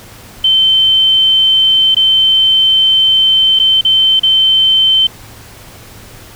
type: tone with dropouts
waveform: sine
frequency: 3090 Hz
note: G7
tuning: 26 cents flat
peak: -6 dBFS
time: 0.44-5.07 s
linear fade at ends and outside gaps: 5 ms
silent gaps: 1.947-1.966 / 3.591-3.597 / 3.811-3.849 / 4.196-4.232 s
effects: added 108 Hz sine -40 dBFS peak until 6.35 s + pink hiss -36 dBFS RMS until 6.35 s